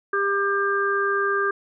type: harmonic tone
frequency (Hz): 398.4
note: G4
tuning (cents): +28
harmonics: 1 / 3 / 4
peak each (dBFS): -24 / -24 / -24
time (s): 0.13-1.51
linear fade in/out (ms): 5
effects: none